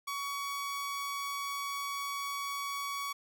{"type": "tone", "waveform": "sawtooth", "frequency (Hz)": 1126, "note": "C#6", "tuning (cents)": 27, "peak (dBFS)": -31, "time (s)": [0.07, 3.13], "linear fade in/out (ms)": 10, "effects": []}